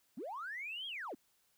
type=linear two-way sweep; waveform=triangle; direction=up then down; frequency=186.4 to 3322 to 186.4 Hz; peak=-37 dBFS; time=0.17-1.15 s; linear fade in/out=10 ms; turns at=0.87 s; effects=tanh soft clip ceiling -38 dBFS + white hiss -74 dBFS RMS until 1.57 s